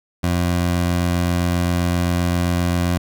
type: tone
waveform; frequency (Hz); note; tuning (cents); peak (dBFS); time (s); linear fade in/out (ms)
20% pulse; 87.6; F2; +6; -12; 0.23-2.98; 10
effects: none